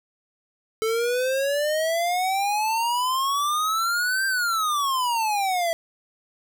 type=exponential two-way sweep; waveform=square; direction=up then down; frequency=437.3 to 1585 to 656 Hz; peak=-22 dBFS; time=0.82-5.73 s; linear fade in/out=0 ms; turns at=4.26 s; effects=none